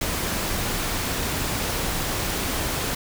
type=noise; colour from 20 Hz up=pink; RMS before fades=-26 dBFS; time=0.01-2.95 s; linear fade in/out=5 ms; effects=none